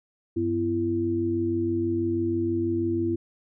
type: tone cluster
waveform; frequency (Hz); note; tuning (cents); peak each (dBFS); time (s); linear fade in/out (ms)
sine; 98.1 / 250.7 / 336.9; G2 / B3 / E4; +2 / +26 / +38; -31 / -31 / -24; 0.36-3.16; 10
effects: none